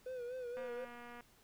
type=tone with vibrato; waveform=triangle; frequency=496.8 Hz; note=B4; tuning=10 cents sharp; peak=-39 dBFS; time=0.06-0.85 s; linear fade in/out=5 ms; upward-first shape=sine; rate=4.1 Hz; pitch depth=69 cents each way
type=click train; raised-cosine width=0.5 ms; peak=-38 dBFS; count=154; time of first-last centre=0.57-1.208 s; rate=240 Hz
effects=pink hiss -67 dBFS RMS until 1.43 s

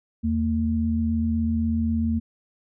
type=tone pair together; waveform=sine; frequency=81.11 / 226.9 Hz; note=E2 / A#3; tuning=-27 / -47 cents; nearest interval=octave + tritone; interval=1780 cents; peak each=-25 / -22 dBFS; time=0.23-2.2 s; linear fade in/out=20 ms; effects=none

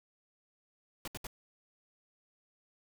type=noise bursts; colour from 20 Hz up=pink; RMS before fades=-41 dBFS; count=3; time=1.05-1.269 s; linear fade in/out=2 ms; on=27 ms; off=69 ms; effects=none

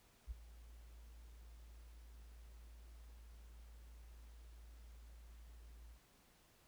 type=tone with ADSR envelope; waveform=sine; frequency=56.7 Hz; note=A#1; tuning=47 cents flat; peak=-39 dBFS; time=0.27-6 s; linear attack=41 ms; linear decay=17 ms; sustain=-16 dB; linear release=69 ms; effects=pink hiss -70 dBFS RMS until 6.67 s

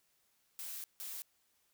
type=noise bursts at uneven times; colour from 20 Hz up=blue; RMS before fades=-44 dBFS; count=2; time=0.59-0.84 / 1-1.22 s; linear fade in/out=0 ms; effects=white hiss -75 dBFS RMS until 1.73 s

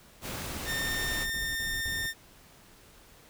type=noise; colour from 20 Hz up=pink; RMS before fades=-37 dBFS; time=0.21-1.27 s; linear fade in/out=50 ms
type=tone; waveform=sawtooth; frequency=1814 Hz; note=A#6; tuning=48 cents flat; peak=-27 dBFS; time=0.65-2.14 s; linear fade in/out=50 ms
type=noise bursts; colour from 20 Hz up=brown; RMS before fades=-41 dBFS; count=5; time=0.83-2.064 s; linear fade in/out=0 ms; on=210 ms; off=46 ms
effects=pink hiss -56 dBFS RMS until 3.29 s

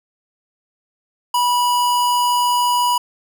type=tone; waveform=square; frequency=977 Hz; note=B5; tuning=19 cents flat; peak=-15 dBFS; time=1.34-2.98 s; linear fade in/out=5 ms; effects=none

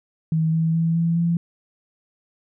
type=tone with pitch steps; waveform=sine; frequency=160 / 162.33 / 164.69 / 167.08 / 169.51 Hz; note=D#3 / E3 / E3 / E3 / E3; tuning=+49 / -26 / -1 / +24 / +49 cents; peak=-17 dBFS; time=0.32-1.37 s; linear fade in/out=2 ms; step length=210 ms; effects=none

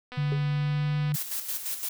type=click train; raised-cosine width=0.3 ms; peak=-25 dBFS; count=250; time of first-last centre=0.12-1.12 s; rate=249 Hz
type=tone with pitch glide; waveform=sine; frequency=146 to 148.81 Hz; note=D3 to D3; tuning=-10 to +23 cents; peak=-24 dBFS; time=0.17-1.16 s; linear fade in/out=10 ms; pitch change=+33 cents; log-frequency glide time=0.48-0.92 s
type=tone with exponential decay; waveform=triangle; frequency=415.3 Hz; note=G#4; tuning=in tune; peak=-27 dBFS; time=0.32-0.44 s; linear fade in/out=0 ms; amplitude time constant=26 ms
type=noise with tremolo; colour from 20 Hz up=blue; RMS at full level=-31 dBFS; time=1.14-1.89 s; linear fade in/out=5 ms; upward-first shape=square; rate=5.8 Hz; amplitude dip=55%
effects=none

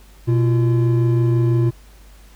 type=tone pair together; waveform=triangle; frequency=122.4 / 341.2 Hz; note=B2 / F4; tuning=-15 / -40 cents; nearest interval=octave + tritone; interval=1775 cents; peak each=-12 / -19 dBFS; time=0.27-1.71 s; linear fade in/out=20 ms; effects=added 50 Hz sine -43 dBFS peak until 2.35 s + pink hiss -51 dBFS RMS until 2.35 s

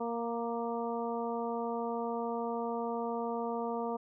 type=harmonic tone with a mistuned harmonic; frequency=233.1 Hz; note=A#3; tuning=in tune; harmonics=1 / 2 / 3 / 4 / 5; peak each=-38 / -36 / -39 / -40 / -44 dBFS; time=0-3.97 s; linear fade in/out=10 ms; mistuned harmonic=5; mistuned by=+18 cents; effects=none

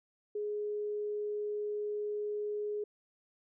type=tone; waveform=sine; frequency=417.6 Hz; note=G#4; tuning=10 cents sharp; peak=-33 dBFS; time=0.35-2.84 s; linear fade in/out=5 ms; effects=none

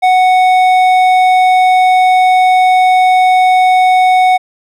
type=tone with hard clipping; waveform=triangle; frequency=740 Hz; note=F#5; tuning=in tune; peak=-7 dBFS; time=0.02-4.38 s; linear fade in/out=20 ms; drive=12 dB; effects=none

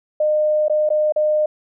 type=tone with dropouts; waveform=sine; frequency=609 Hz; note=D#5; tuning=37 cents flat; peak=-14 dBFS; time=0.2-1.46 s; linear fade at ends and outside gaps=5 ms; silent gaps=0.683-0.697 / 0.891-0.902 / 1.123-1.161 s; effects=none

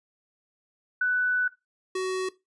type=tone pair in turn; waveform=sine / square; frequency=1491 / 373.9 Hz; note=F#6 / F#4; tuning=+13 / +18 cents; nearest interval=2 octaves; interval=2395 cents; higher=first; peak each=-21 / -27 dBFS; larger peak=first; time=1.01-1.48 / 1.95-2.29 s; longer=first; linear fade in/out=5 ms; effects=noise-tail reverb RT60 0.2 s tail -17 dB re dry + resampled to 22050 Hz

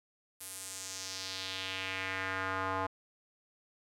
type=tone with band-pass filter sweep; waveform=square; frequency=94.9 Hz; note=F#2; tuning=44 cents sharp; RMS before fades=-38 dBFS; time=0.4-2.87 s; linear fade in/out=10 ms; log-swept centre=11000 to 970 Hz; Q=2.1; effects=none

